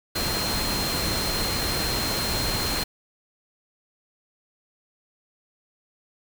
sine tone in noise, 4186 Hz, C8, in tune, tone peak -29 dBFS, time 0.15-2.84 s, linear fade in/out 10 ms, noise pink, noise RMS -27 dBFS, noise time 0.15-2.84 s, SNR -5 dB, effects none

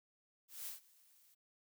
blue noise with ADSR envelope, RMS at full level -44 dBFS, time 0.48-1.35 s, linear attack 190 ms, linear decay 130 ms, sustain -24 dB, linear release 14 ms, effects none

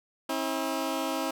15% pulse tone pair together, 268.8 / 322.4 Hz, C4 / E4, +47 / -38 cents, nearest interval minor third, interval 315 cents, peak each -25 dBFS, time 0.29-1.31 s, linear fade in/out 5 ms, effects none

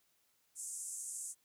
pink band-pass noise, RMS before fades -44 dBFS, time 0.55-1.35 s, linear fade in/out 50 ms, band 7000 to 9900 Hz, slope 48 dB/octave, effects white hiss -75 dBFS RMS until 1.44 s

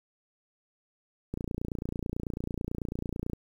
click train, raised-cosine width 3 ms, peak -20 dBFS, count 59, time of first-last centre 1.34-3.333 s, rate 29.1 Hz, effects 9-bit

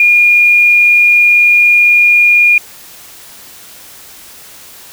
sine tone, 2426 Hz, D#7, 44 cents flat, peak -4 dBFS, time 0-2.58 s, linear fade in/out 2 ms, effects white hiss -35 dBFS RMS until 4.92 s

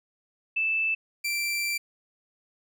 sine / sawtooth tone pair in turn, 2637 / 2349 Hz, E7 / D7, 0 / 0 cents, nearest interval major second, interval 200 cents, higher first, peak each -23 dBFS, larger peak neither, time 0.56-0.95 / 1.24-1.78 s, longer second, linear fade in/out 10 ms, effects none

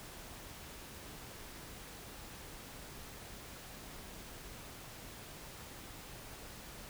silence, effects pink hiss -50 dBFS RMS until 6.89 s

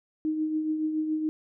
sine tone with tremolo, 311.1 Hz, D#4, in tune, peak -23 dBFS, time 0.25-1.29 s, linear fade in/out 0 ms, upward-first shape triangle, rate 7.1 Hz, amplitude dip 50%, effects none

